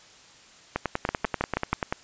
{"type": "two click trains", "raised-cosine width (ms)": 0.5, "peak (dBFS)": [-10, -9], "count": [13, 5], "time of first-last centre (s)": [[0.76, 1.925], [1.09, 1.73]], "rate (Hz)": [10.3, 6.25], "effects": ["white hiss -52 dBFS RMS until 2.03 s", "resampled to 16000 Hz"]}